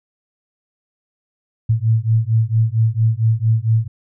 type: beating tone pair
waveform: sine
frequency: 110 / 114.4 Hz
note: A2 / A#2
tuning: 0 / -32 cents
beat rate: 4.4 Hz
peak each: -16 dBFS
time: 1.69-3.88 s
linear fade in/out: 10 ms
effects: none